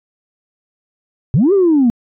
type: linear two-way sweep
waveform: sine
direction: up then down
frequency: 108 to 410.3 to 223.7 Hz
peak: -7 dBFS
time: 1.34-1.9 s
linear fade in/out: 0 ms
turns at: 1.53 s
effects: tanh soft clip ceiling -5 dBFS